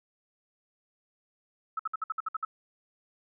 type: tone bursts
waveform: sine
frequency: 1300 Hz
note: E6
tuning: 24 cents flat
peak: -28 dBFS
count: 9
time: 1.77-2.45 s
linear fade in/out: 5 ms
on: 24 ms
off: 58 ms
effects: none